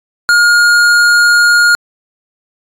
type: tone with hard clipping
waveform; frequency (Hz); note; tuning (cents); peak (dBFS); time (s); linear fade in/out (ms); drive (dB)
sine; 1424; F6; +33; -7; 0.29-1.75; 0; 12
effects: AAC 64 kbps